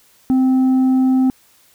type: tone with tanh clipping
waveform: sine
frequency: 260 Hz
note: C4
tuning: 11 cents flat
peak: -12 dBFS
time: 0.3-1.3 s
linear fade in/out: 0 ms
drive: 4 dB
effects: white hiss -53 dBFS RMS until 1.74 s